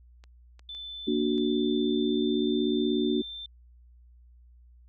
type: clicks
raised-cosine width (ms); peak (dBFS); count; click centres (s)
0.2; -35; 4; 0.239 / 0.594 / 0.749 / 1.38
type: tone with pitch glide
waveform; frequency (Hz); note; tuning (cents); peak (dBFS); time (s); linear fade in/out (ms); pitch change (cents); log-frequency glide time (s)
sine; 3520 to 3565; A7 to A7; 0 to +22; -37; 0.69-3.46; 2; +22; 0.92-2.51
type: chord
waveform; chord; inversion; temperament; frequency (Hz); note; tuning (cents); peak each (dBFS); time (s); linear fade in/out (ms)
sine; Bb augmented; none; equal; 233.1 / 293.7 / 370; Bb3 / D4 / F#4; 0 / 0 / 0; -28; 1.07-3.22; 10
effects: added 60 Hz sine -52 dBFS peak until 4.88 s